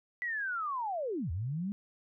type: linear two-way sweep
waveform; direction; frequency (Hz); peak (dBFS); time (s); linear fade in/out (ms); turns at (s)
sine; down then up; 1983 to 76 to 208.9; -32; 0.22-1.72; 0; 1.31
effects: none